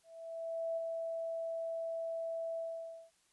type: tone with ADSR envelope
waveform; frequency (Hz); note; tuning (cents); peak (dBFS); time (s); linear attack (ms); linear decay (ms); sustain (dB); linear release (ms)
sine; 659.3; E5; 0; -33; 0.03-3.11; 740; 17; -3; 530
effects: white hiss -72 dBFS RMS until 3.32 s + resampled to 24000 Hz